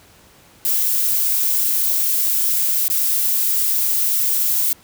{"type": "noise with dropouts", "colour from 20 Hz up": "violet", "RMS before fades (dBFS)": -18, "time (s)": [0.65, 4.73], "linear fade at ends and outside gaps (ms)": 1, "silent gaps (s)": [2.881, 2.9], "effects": ["pink hiss -49 dBFS RMS until 4.83 s", "high-pass 60 Hz 12 dB/octave"]}